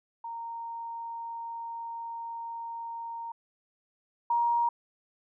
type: tone pair in turn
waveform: sine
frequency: 926 / 942.7 Hz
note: A#5 / A#5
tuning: -12 / +19 cents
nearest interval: unison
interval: 31 cents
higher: second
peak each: -35 / -23 dBFS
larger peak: second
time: 0.24-3.32 / 4.3-4.69 s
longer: first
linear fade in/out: 5 ms
effects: none